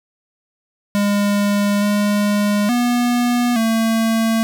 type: tone with pitch steps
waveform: square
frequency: 203.6 / 205.9 / 242.6 / 225 Hz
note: G#3 / G#3 / B3 / A3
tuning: -34 / -15 / -31 / +39 cents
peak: -15 dBFS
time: 0.95-4.43 s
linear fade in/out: 0 ms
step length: 870 ms
effects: none